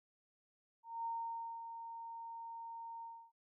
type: tone with ADSR envelope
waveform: sine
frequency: 920 Hz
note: A#5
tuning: 23 cents flat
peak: -37 dBFS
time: 0.83-3.32 s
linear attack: 220 ms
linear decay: 560 ms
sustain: -8 dB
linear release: 290 ms
effects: none